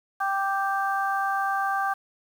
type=harmonic tone; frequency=392 Hz; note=G4; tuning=in tune; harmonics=2 / 3 / 4; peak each=-26 / -28 / -29 dBFS; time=0.2-1.94 s; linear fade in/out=10 ms; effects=8-bit